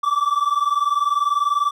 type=tone pair together; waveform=triangle; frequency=1151 / 1171.1 Hz; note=D6 / D6; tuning=-35 / -5 cents; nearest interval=unison; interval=30 cents; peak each=-18 dBFS; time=0.03-1.71 s; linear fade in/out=10 ms; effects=none